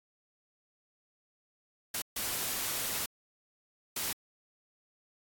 white noise bursts at uneven times, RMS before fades -34 dBFS, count 3, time 1.94-2.02 / 2.16-3.06 / 3.96-4.13 s, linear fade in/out 5 ms, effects AAC 64 kbps

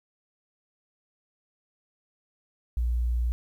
sine tone, 59.7 Hz, A#1, 42 cents sharp, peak -23 dBFS, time 2.77-3.32 s, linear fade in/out 0 ms, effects 10-bit

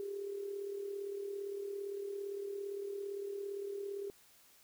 sine tone with amplitude modulation, 400 Hz, G4, 35 cents sharp, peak -36 dBFS, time 0-4.1 s, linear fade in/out 0 ms, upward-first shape sine, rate 37.6 Hz, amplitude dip 55%, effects white hiss -64 dBFS RMS until 4.63 s

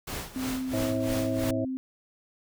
pink noise with tremolo, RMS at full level -34 dBFS, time 0.07-1.51 s, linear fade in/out 5 ms, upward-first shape sine, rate 3 Hz, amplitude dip 80%
sine tone with pitch glide, 259.4 to 260.9 Hz, C4 to C4, -15 to -5 cents, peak -29 dBFS, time 0.36-1.77 s, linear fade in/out 0 ms, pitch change +10 cents, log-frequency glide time 0.72-1.4 s
harmonic tone, 107.8 Hz, A2, 35 cents flat, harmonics 1 / 3 / 5 / 6, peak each -33 / -33 / -33 / -33 dBFS, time 0.73-1.65 s, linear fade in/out 5 ms
effects none

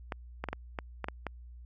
clicks, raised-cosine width 0.5 ms, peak -19 dBFS, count 8, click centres 0.122 / 0.44 / 0.487 / 0.53 / 0.788 / 1.043 / 1.085 / 1.267 s, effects added 60 Hz sine -46 dBFS peak until 1.65 s

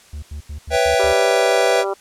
triangle tone bursts, 73.8 Hz, D2, 9 cents sharp, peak -25 dBFS, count 6, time 0.13-1.129 s, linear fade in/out 5 ms, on 94 ms, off 87 ms
square chord, C# half-diminished seventh, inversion third, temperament equal, 493.9 / 554.4 / 659.3 / 784 Hz, B4 / C#5 / E5 / G5, 0 / 0 / 0 / 0 cents, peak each -19 / -23 / -20 / -21 dBFS, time 0.7-1.85 s, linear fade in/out 50 ms
harmonic tone, 196 Hz, G3, in tune, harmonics 2 / 3 / 4 / 5 / 6 / 7, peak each -22 / -26 / -28 / -30 / -32 / -33 dBFS, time 0.99-1.94 s, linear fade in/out 10 ms
effects white hiss -48 dBFS RMS until 2 s + low-pass 9000 Hz 12 dB/octave

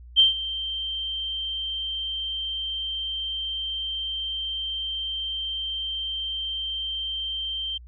sine tone with ADSR envelope, 3138 Hz, G7, 1 cent sharp, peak -11 dBFS, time 0.16-7.78 s, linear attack 33 ms, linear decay 140 ms, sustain -16 dB, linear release 9 ms, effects added 60 Hz sine -42 dBFS peak until 7.87 s

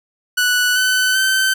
sawtooth tone with pitch steps, 1480 / 1509.4 / 1539.3 Hz, F#6 / F#6 / G6, 0 / +34 / -32 cents, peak -10 dBFS, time 0.37-1.54 s, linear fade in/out 10 ms, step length 390 ms, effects none

